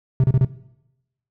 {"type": "tone bursts", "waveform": "triangle", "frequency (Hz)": 130.2, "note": "C3", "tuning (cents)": -8, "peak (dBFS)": -10, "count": 4, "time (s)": [0.2, 0.448], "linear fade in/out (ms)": 2, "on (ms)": 38, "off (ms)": 32, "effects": ["noise-tail reverb RT60 0.9 s tail -18 dB re dry"]}